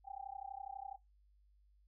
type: tone with amplitude modulation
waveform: sine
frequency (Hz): 787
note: G5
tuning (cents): +7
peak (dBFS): -40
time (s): 0.04-0.98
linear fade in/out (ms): 50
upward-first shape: sine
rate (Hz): 32.1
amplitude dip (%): 100
effects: noise-tail reverb RT60 0.2 s tail -21 dB re dry + added 50 Hz sine -66 dBFS peak until 1.87 s